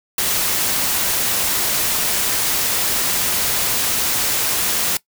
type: noise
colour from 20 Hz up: white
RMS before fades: -19 dBFS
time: 0.18-4.97 s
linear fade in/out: 2 ms
effects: noise-tail reverb RT60 0.1 s tail -20 dB re dry